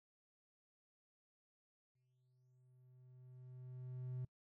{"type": "tone with exponential growth", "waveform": "triangle", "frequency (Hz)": 126.8, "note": "B2", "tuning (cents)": 46, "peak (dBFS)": -38, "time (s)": [1.95, 4.25], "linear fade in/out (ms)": 5, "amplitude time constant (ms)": 500, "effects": ["noise-tail reverb RT60 0.1 s tail -25 dB re dry", "tanh soft clip ceiling -34 dBFS"]}